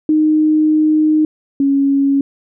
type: tone pair in turn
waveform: sine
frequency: 308.6 / 277.1 Hz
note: D#4 / C#4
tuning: -14 / -1 cents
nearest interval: major second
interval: 187 cents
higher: first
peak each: -9 / -10 dBFS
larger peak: first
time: 0.09-1.25 / 1.6-2.21 s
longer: first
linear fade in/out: 2 ms
effects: none